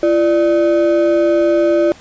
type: ring-modulated tone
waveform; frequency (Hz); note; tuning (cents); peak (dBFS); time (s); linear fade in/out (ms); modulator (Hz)
triangle; 466.2; A#4; 0; -5; 0.03-1.92; 0; 126
effects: pink hiss -41 dBFS RMS until 2 s + resampled to 16000 Hz